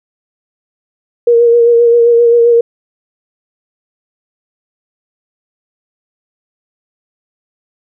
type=tone with vibrato; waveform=sine; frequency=470.6 Hz; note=A#4; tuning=16 cents sharp; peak=-4 dBFS; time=1.27-2.61 s; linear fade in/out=5 ms; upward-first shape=sine; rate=7.6 Hz; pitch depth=25 cents each way; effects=none